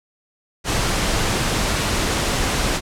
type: noise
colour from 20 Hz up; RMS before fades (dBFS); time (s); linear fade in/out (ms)
pink; -20; 0.64-2.81; 50
effects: low-pass 9000 Hz 12 dB/octave